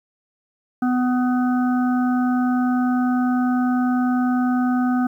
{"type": "harmonic tone", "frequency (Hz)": 250, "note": "B3", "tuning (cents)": 21, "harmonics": [1, 3, 5, 6], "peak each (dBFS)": [-17, -27, -31, -33], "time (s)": [0.82, 5.07], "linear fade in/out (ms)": 5, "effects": ["9-bit"]}